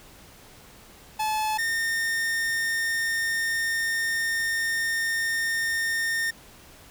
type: tone pair in turn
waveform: 45% pulse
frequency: 863 / 1824.6 Hz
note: A5 / A#6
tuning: -34 / -38 cents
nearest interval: octave + minor second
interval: 1296 cents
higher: second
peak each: -24 dBFS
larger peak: neither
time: 1.19-1.58 / 1.58-6.31 s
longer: second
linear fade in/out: 10 ms
effects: pink hiss -50 dBFS RMS until 6.9 s